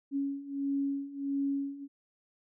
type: beating tone pair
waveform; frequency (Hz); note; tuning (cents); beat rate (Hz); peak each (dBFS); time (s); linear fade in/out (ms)
sine; 277.2 / 278.7; C#4 / C#4; 0 / +9; 1.5; -35 / -32; 0.11-1.88; 50
effects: none